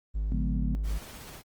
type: tone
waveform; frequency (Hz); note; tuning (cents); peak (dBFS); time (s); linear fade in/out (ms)
triangle; 51.91; G#1; 0; -25; 0.14-0.99; 20
type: chord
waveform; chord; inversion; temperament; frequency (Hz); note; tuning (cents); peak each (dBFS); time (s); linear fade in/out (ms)
sine; C# dominant seventh; none; equal; 138.59 / 174.61 / 207.7 / 246.9; C#3 / E#3 / G#3 / B3; 0 / 0 / 0 / 0; -35; 0.32-0.75; 0
type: noise with tremolo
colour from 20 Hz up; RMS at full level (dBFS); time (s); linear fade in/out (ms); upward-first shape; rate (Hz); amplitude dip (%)
pink; -44; 0.83-1.43; 50; triangle; 16; 30
effects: Opus 24 kbps